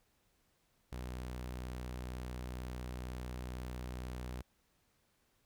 sawtooth tone, 62.1 Hz, B1, 10 cents sharp, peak -37 dBFS, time 0.92-4.42 s, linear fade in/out 5 ms, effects pink hiss -75 dBFS RMS until 5.45 s

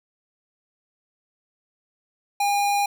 square tone, 811 Hz, G#5, 41 cents flat, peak -20 dBFS, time 2.4-2.86 s, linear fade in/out 5 ms, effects none

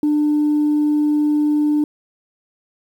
sine tone, 298.1 Hz, D4, 26 cents sharp, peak -12 dBFS, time 0.03-1.84 s, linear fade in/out 2 ms, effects tanh soft clip ceiling -11 dBFS + 8-bit

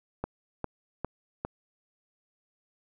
click train, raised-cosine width 1 ms, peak -17 dBFS, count 4, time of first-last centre 0.24-1.45 s, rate 2.48 Hz, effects none

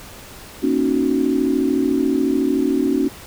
sine chord, D# minor seventh, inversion second, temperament equal with one note detuned, 236.9 / 277.2 / 311.1 / 370 Hz, A#3 / C#4 / D#4 / F#4, +28 / 0 / 0 / 0 cents, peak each -24 / -18 / -22 / -22 dBFS, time 0.62-3.09 s, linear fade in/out 20 ms, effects pink hiss -39 dBFS RMS until 3.26 s

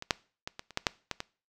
clicks, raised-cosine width 0.2 ms, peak -21 / -6 / -18 / -21 / -29 / -11 / -6 / -14 / -17 dBFS, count 9, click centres 0.024 / 0.108 / 0.475 / 0.594 / 0.707 / 0.774 / 0.868 / 1.113 / 1.204 s, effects noise-tail reverb RT60 0.4 s tail -22 dB re dry

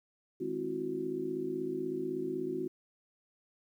harmonic tone with a mistuned harmonic, 52.6 Hz, G#1, 23 cents sharp, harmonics 3 / 4 / 5 / 6 / 7, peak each -47 / -47 / -40 / -39 / -35 dBFS, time 0.4-2.68 s, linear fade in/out 10 ms, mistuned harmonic 6, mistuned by +88 cents, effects 11-bit

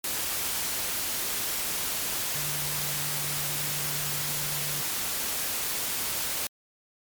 sine tone in noise, 146.83 Hz, D3, in tune, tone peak -38 dBFS, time 2.35-4.81 s, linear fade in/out 2 ms, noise white, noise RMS -30 dBFS, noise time 0.04-6.47 s, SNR -11 dB, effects MP3 96 kbps

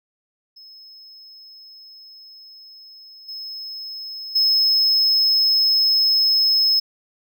triangle tone with level steps, 5180 Hz, E8, 31 cents flat, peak -40 / -29 / -13 dBFS, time 0.56-6.8 s, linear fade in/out 10 ms, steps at 3.28 / 4.35 s, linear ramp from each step 10 ms, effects none

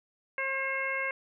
harmonic tone, 537 Hz, C5, 45 cents sharp, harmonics 1 / 2 / 3 / 4 / 5, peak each -37 / -38 / -35 / -32 / -41 dBFS, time 0.38-1.11 s, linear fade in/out 2 ms, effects none

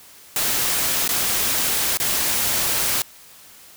white noise with dropouts, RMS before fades -21 dBFS, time 0.36-3.02 s, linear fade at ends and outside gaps 1 ms, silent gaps 1.078-1.09 / 1.972-2 s, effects white hiss -46 dBFS RMS until 3.76 s

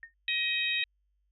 sine tone with exponential decay, 1836 Hz, A#6, 27 cents flat, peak -38 dBFS, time 0.03-0.14 s, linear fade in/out 1 ms, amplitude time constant 23 ms
harmonic tone, 630 Hz, D#5, 21 cents sharp, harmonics 3 / 4 / 5 / 6, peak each -35 / -30 / -38 / -32 dBFS, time 0.28-0.84 s, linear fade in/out 2 ms
effects added 50 Hz sine -70 dBFS peak until 1.31 s

